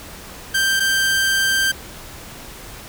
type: tone pair in turn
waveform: sawtooth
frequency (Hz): 1571 / 1571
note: G6 / G6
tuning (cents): +3 / +3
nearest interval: unison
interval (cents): 0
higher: neither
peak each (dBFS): -12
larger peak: neither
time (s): 0.54-0.8 / 0.8-1.72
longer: second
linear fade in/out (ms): 10
effects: pink hiss -37 dBFS RMS until 2.88 s